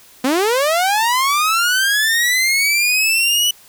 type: linear sweep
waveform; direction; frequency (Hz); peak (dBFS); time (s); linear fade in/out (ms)
sawtooth; up; 244.1 to 2976; -10; 0.24-3.51; 5
effects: white hiss -46 dBFS RMS until 3.68 s